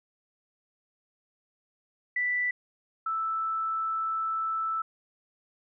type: tone pair in turn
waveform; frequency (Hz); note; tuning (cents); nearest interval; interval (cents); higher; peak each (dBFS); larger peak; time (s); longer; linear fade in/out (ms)
sine; 1975.5 / 1318.5; B6 / E6; 0 / 0; perfect fifth; 700; first; -25 / -27; first; 2.16-2.51 / 3.06-4.82; second; 5
effects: none